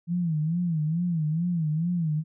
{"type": "tone with vibrato", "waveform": "sine", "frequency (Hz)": 164.2, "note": "E3", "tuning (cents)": -6, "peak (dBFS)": -23, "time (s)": [0.07, 2.24], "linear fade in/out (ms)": 50, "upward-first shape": "sine", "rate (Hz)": 2.3, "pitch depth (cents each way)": 140, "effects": []}